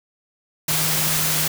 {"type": "tone in noise", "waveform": "sine", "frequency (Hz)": 156.5, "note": "D#3", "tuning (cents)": 10, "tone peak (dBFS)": -28, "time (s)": [0.68, 1.48], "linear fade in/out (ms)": 5, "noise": "white", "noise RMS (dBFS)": -21, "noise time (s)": [0.68, 1.48], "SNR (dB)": -10, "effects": []}